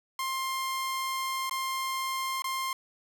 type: tone with dropouts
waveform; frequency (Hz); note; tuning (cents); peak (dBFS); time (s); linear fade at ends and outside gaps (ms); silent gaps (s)
sawtooth; 1057; C6; +17; -26; 0.19-2.73; 2; 1.496-1.51 / 2.421-2.442
effects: none